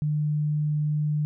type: tone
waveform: sine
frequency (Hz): 150.2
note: D3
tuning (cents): +39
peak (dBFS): -22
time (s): 0.02-1.25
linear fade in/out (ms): 0
effects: none